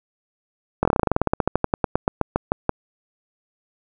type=slowing click train; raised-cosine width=1 ms; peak=-3 dBFS; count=26; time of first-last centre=0.83-2.693 s; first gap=22 ms; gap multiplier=1.09; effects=none